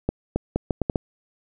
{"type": "accelerating click train", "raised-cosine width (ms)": 2, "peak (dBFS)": -8, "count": 7, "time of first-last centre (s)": [0.09, 0.958], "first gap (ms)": 270, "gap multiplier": 0.74, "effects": []}